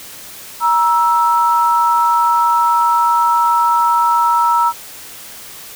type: tone pair together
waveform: sine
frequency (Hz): 946.2 / 1318.5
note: A#5 / E6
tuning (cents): +26 / 0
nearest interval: tritone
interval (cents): 574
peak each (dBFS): -12 / -14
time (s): 0.6-4.73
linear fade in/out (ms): 50
effects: white hiss -34 dBFS RMS until 5.75 s